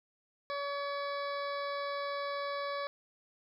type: harmonic tone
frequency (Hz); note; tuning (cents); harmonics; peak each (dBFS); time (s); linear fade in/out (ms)
567; C#5; +39; 1 / 2 / 3 / 4 / 6 / 7 / 8 / 9; -37 / -38 / -45 / -47 / -53 / -49 / -53 / -54; 0.5-2.87; 0
effects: 12-bit